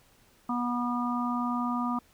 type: harmonic tone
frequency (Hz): 242.8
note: B3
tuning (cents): -29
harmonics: 1 / 3 / 4 / 5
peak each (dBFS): -29 / -37 / -35 / -33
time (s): 0.49-1.99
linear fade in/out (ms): 5
effects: pink hiss -62 dBFS RMS until 2.13 s